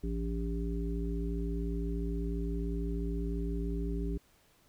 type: harmonic tone with a mistuned harmonic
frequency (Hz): 57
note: A#1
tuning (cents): -38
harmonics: 1 / 3 / 5 / 7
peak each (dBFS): -33 / -38 / -40 / -41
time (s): 0.03-4.18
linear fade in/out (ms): 10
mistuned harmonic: 1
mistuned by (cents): -95
effects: pink hiss -66 dBFS RMS until 4.68 s